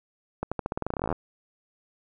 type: accelerating click train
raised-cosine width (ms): 1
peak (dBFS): -14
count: 20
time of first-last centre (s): 0.43-1.126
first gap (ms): 86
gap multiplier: 0.89
effects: none